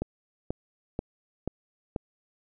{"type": "click train", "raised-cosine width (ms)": 2, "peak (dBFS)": -16, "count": 5, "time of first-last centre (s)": [0.02, 1.962], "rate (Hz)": 2.06, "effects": []}